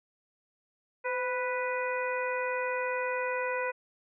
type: harmonic tone with a mistuned harmonic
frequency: 493.9 Hz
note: B4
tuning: in tune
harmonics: 1 / 2 / 3 / 4 / 5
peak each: -32 / -35 / -37 / -38 / -39 dBFS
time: 1.04-3.72 s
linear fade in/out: 20 ms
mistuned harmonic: 1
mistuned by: +48 cents
effects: none